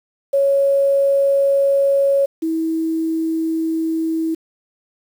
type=tone pair in turn; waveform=sine; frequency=554.4 / 323.5 Hz; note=C#5 / E4; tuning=0 / -32 cents; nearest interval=major sixth; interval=932 cents; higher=first; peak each=-12 / -17 dBFS; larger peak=first; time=0.33-2.26 / 2.42-4.35 s; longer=neither; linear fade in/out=10 ms; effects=7-bit